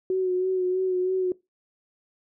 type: tone with vibrato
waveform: sine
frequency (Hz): 370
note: F#4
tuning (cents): 0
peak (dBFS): -21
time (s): 0.1-1.32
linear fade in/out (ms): 2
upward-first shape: sine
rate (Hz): 3.1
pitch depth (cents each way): 30
effects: noise-tail reverb RT60 0.2 s tail -20 dB re dry